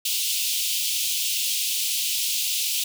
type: high-pass noise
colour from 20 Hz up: pink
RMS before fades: -25 dBFS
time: 0.05-2.84 s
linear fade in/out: 5 ms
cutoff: 2700 Hz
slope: 48 dB/octave
effects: none